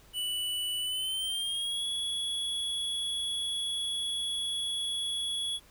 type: tone with pitch glide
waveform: square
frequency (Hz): 2966 to 3368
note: F#7 to G#7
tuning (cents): +4 to +24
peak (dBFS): -31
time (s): 0.13-5.6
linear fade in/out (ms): 50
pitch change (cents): +220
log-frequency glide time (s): 0.8-1.86
effects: added 50 Hz sine -62 dBFS peak until 5.7 s + pink hiss -59 dBFS RMS until 5.7 s